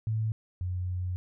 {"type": "tone pair in turn", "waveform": "sine", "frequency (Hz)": [110, 90.61], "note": ["A2", "F#2"], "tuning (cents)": [0, -36], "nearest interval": "minor third", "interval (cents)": 336, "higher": "first", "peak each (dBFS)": [-26, -29], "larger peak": "first", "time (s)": [[0.07, 0.32], [0.61, 1.16]], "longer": "second", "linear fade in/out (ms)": 0, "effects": []}